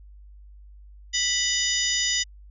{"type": "harmonic tone with a mistuned harmonic", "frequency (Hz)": 987, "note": "B5", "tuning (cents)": -1, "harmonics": [2, 3, 4, 5, 6, 7], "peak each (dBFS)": [-29, -29, -29, -29, -29, -29], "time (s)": [1.13, 2.24], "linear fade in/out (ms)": 20, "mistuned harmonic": 4, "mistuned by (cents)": -130, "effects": ["added 50 Hz sine -44 dBFS peak until 2.5 s"]}